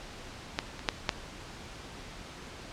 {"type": "clicks", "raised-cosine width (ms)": 0.2, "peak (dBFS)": [-10, -23, -7, -7, -30], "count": 5, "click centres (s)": [0.589, 0.793, 0.888, 1.092, 1.757], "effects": ["pink hiss -45 dBFS RMS until 2.72 s", "low-pass 6000 Hz 12 dB/octave"]}